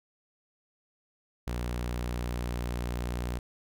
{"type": "tone", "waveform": "sawtooth", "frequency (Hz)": 60.2, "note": "B1", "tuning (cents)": -44, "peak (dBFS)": -27, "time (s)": [1.47, 3.39], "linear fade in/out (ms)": 5, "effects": []}